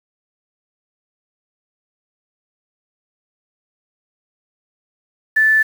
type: tone with quantisation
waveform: sine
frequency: 1753 Hz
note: A6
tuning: 7 cents flat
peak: -10 dBFS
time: 5.36-5.63 s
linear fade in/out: 10 ms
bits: 6
effects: none